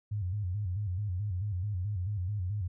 sine tone with vibrato, 96.9 Hz, G2, 20 cents flat, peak -30 dBFS, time 0.11-2.68 s, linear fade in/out 10 ms, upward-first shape square, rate 4.6 Hz, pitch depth 130 cents each way, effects none

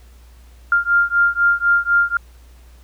sine beating tone pair, 1396.9 / 1400.9 Hz, F6 / F6, 0 / +5 cents, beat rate 4 Hz, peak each -16 dBFS, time 0.72-2.17 s, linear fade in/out 2 ms, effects added 60 Hz sine -42 dBFS peak until 2.83 s + pink hiss -54 dBFS RMS until 2.83 s

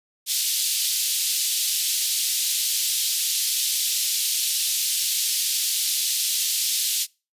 pink high-pass noise, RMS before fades -23 dBFS, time 0.26-7.07 s, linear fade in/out 50 ms, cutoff 3400 Hz, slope 24 dB/octave, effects noise-tail reverb RT60 0.3 s tail -25 dB re dry + resampled to 32000 Hz

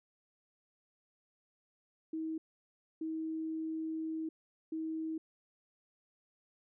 sine tone bursts at uneven times, 319.2 Hz, D#4, 44 cents sharp, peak -35 dBFS, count 3, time 2.13-2.38 / 3.01-4.29 / 4.72-5.18 s, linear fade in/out 5 ms, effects none

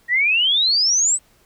sine exponential sweep, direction up, 1864.7 to 8200 Hz, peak -14 dBFS, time 0.08-1.19 s, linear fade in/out 50 ms, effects pink hiss -57 dBFS RMS until 1.45 s

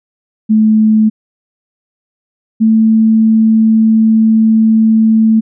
sine tone pair in turn, 217.2 / 221.3 Hz, A3 / A3, -22 / +10 cents, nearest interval unison, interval 32 cents, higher second, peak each -5 dBFS, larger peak neither, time 0.49-1.1 / 2.6-5.41 s, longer second, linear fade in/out 20 ms, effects none

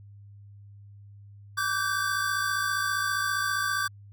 square tone cluster, 1158 / 1528 / 1583 Hz, D6 / G6 / G6, -25 / -45 / +17 cents, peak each -31 dBFS, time 1.57-3.88 s, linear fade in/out 10 ms, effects added 101 Hz sine -46 dBFS peak until 4.12 s

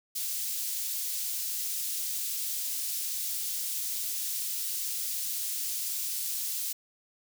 white high-pass noise, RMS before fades -33 dBFS, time 0.15-6.73 s, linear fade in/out 10 ms, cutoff 4400 Hz, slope 12 dB/octave, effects none

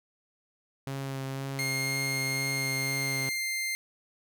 sawtooth tone with vibrato, 135.4 Hz, C#3, 40 cents flat, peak -29 dBFS, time 0.87-3.29 s, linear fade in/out 0 ms, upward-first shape sine, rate 2 Hz, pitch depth 16 cents each way
sawtooth tone with pitch glide, 2129 to 2100 Hz, C7 to C7, +30 to +6 cents, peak -26 dBFS, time 1.59-3.75 s, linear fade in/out 0 ms, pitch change -24 cents, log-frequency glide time 2.48-3.45 s
effects none

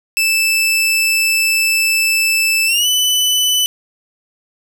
sawtooth tone with pitch glide, 2637 to 2994 Hz, E7 to F#7, 0 to +20 cents, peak -9 dBFS, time 0.17-3.66 s, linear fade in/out 0 ms, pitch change +220 cents, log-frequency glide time 2.66-2.87 s, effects none

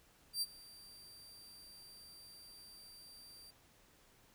sawtooth tone with ADSR envelope, 4700 Hz, D8, 1 cent sharp, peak -30 dBFS, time 0.33-3.51 s, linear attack 88 ms, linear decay 36 ms, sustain -22 dB, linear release 10 ms, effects pink hiss -67 dBFS RMS until 4.34 s

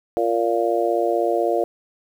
harmonic tone, 116.1 Hz, A#2, 7 cents flat, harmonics 3 / 4 / 5 / 6, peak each -23 / -23 / -23 / -23 dBFS, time 0.17-1.64 s, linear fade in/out 0 ms, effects 8-bit

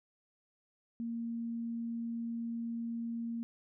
sine tone, 232 Hz, A#3, 8 cents flat, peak -35 dBFS, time 1-3.43 s, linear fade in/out 0 ms, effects none

